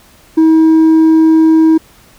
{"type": "tone with hard clipping", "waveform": "triangle", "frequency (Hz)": 320, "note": "D#4", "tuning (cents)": 49, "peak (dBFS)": -3, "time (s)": [0.37, 1.78], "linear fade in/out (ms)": 10, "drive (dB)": 1, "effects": ["pink hiss -44 dBFS RMS until 2.18 s"]}